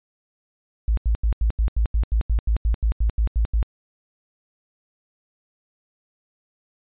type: tone bursts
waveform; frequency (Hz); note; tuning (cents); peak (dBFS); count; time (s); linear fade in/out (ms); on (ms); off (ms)
sine; 55; A1; 0; -16; 16; 0.88-3.628; 0; 93; 84
effects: resampled to 8000 Hz